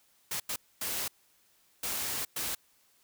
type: noise bursts at uneven times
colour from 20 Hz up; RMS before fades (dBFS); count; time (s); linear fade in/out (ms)
white; -34; 5; 0.31-0.4 / 0.49-0.56 / 0.81-1.08 / 1.83-2.25 / 2.36-2.55; 5
effects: white hiss -67 dBFS RMS until 3.03 s